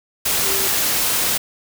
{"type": "tone in noise", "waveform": "sine", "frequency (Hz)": 388.9, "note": "G4", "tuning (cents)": -14, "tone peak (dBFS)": -27, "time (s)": [0.45, 0.68], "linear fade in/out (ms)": 10, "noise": "white", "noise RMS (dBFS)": -19, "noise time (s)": [0.25, 1.38], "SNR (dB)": -11, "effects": []}